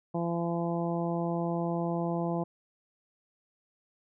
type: harmonic tone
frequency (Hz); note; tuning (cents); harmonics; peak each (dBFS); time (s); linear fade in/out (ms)
170; F3; -46; 1 / 2 / 3 / 4 / 5 / 6; -31 / -34 / -37 / -36 / -39 / -43; 0.14-2.44; 10
effects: none